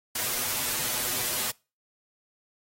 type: noise with comb filter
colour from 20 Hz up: white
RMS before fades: -29 dBFS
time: 0.15-1.51 s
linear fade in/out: 5 ms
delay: 8.1 ms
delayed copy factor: +0.8
effects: noise-tail reverb RT60 0.3 s tail -24 dB re dry + AAC 48 kbps